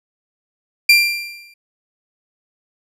30% pulse tone with exponential decay, 2375 Hz, D7, 19 cents sharp, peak -3 dBFS, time 0.89-1.54 s, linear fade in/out 5 ms, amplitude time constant 140 ms, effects low-pass 12000 Hz 12 dB/octave

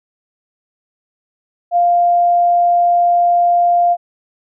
sine tone, 698.5 Hz, F5, in tune, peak -9 dBFS, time 1.71-3.97 s, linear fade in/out 50 ms, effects none

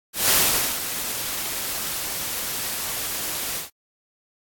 white noise with ADSR envelope, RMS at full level -17 dBFS, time 0.13-3.7 s, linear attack 170 ms, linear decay 470 ms, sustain -11 dB, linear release 130 ms, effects AAC 64 kbps

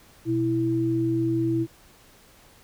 sine tone pair together, 123.47 / 329.6 Hz, B2 / E4, 0 / 0 cents, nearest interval octave + perfect fourth, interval 1700 cents, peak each -27 / -22 dBFS, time 0.25-1.67 s, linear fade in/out 50 ms, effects pink hiss -54 dBFS RMS until 2.63 s

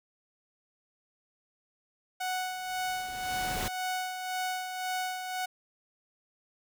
sawtooth tone with tremolo, 740 Hz, F#5, in tune, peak -26 dBFS, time 2.2-5.46 s, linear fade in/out 10 ms, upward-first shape sine, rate 1.9 Hz, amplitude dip 50%
pink noise with exponential growth, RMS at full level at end -32 dBFS, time 2.39-3.68 s, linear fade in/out 0 ms, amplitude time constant 280 ms
effects none

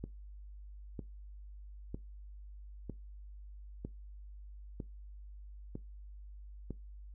click train, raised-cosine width 3 ms, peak -27 dBFS, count 8, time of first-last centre 0.04-6.707 s, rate 1.05 Hz, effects noise-tail reverb RT60 0.2 s tail -20 dB re dry + added 50 Hz sine -47 dBFS peak until 7.14 s

